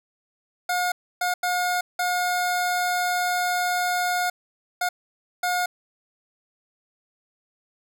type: tone bursts at uneven times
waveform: 25% pulse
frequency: 718 Hz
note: F5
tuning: 48 cents sharp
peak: -18 dBFS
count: 6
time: 0.69-0.92 / 1.21-1.34 / 1.43-1.81 / 1.99-4.3 / 4.81-4.89 / 5.43-5.66 s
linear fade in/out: 5 ms
effects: none